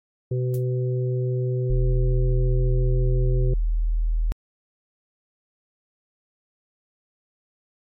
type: harmonic tone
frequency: 125.9 Hz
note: B2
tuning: 34 cents sharp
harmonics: 1 / 3 / 4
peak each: -22 / -29 / -35 dBFS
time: 0.31-3.54 s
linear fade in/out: 5 ms
type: noise with exponential decay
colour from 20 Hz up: violet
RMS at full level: -35 dBFS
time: 0.54-0.64 s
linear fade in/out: 2 ms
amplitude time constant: 21 ms
type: tone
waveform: sine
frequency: 40.18 Hz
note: E1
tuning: 44 cents flat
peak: -19 dBFS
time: 1.7-4.32 s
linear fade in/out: 0 ms
effects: AAC 48 kbps